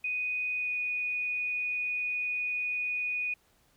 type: tone with pitch glide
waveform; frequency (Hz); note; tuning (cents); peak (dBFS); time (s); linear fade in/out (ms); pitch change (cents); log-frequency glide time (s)
sine; 2489 to 2473; D#7 to D#7; 0 to -11; -29; 0.04-3.34; 5; -11; 0.56-0.71
effects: pink hiss -67 dBFS RMS until 3.76 s